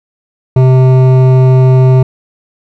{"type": "tone with hard clipping", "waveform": "triangle", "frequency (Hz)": 129.5, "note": "C3", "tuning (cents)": -17, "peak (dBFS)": -5, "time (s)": [0.56, 2.03], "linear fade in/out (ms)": 5, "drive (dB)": 16, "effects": []}